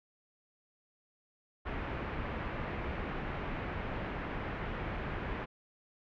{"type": "low-pass noise", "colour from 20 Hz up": "pink", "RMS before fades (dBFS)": -38, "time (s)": [1.65, 5.46], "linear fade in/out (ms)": 20, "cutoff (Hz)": 2400, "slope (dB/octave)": 24, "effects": []}